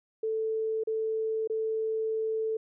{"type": "tone with dropouts", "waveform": "sine", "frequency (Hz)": 441.3, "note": "A4", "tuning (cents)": 5, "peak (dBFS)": -27, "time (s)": [0.23, 2.57], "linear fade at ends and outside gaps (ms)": 5, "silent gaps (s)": [[0.837, 0.872], [1.475, 1.498]], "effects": []}